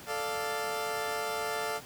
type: chord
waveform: 20% pulse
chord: D minor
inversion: second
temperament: equal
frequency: 440 / 587.3 / 698.5 Hz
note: A4 / D5 / F5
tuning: 0 / 0 / 0 cents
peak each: -30 / -33 / -31 dBFS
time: 0.06-1.81 s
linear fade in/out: 50 ms
effects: pink hiss -48 dBFS RMS until 1.85 s + high-pass 100 Hz 12 dB/octave